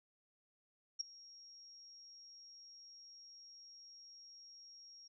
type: tone with ADSR envelope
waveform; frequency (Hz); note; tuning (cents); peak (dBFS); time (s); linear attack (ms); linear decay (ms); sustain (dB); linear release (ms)
sine; 5588; F8; 0; -33; 0.99-5.08; 17; 8; -22; 9
effects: none